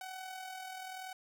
sawtooth tone with amplitude modulation, 751 Hz, F#5, 26 cents sharp, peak -37 dBFS, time 0.01-1.13 s, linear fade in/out 2 ms, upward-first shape sine, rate 40.8 Hz, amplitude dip 45%, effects none

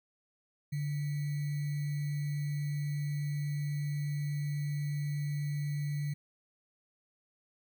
sine tone with sample-and-hold, 145.9 Hz, D3, 11 cents flat, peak -31 dBFS, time 0.72-6.14 s, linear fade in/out 10 ms, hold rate 2100 Hz, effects none

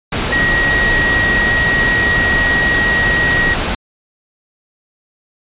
sine tone in noise, 1900 Hz, A#6, 33 cents sharp, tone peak -12 dBFS, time 0.32-3.54 s, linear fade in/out 5 ms, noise pink, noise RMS -17 dBFS, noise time 0.12-3.75 s, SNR +2 dB, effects resampled to 8000 Hz

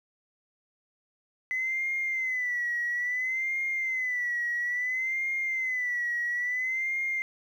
sine tone with vibrato, 2014 Hz, B6, 33 cents sharp, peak -26 dBFS, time 1.51-7.22 s, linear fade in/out 0 ms, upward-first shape sine, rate 0.59 Hz, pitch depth 91 cents each way, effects tanh soft clip ceiling -22 dBFS + 10-bit

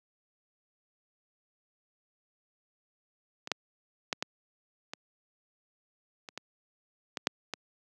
clicks, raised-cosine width 0.2 ms, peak -21 / -10 / -11 / -13 / -20 / -25 / -20 / -16 / -6 / -16 dBFS, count 10, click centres 3.474 / 3.517 / 4.128 / 4.225 / 4.935 / 6.288 / 6.376 / 7.172 / 7.271 / 7.537 s, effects high-pass 200 Hz 12 dB/octave

